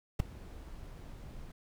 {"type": "noise with ADSR envelope", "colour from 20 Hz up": "brown", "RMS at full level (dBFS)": -25, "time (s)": [0.19, 1.52], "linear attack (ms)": 10, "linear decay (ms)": 7, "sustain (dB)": -22, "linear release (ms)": 6, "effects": []}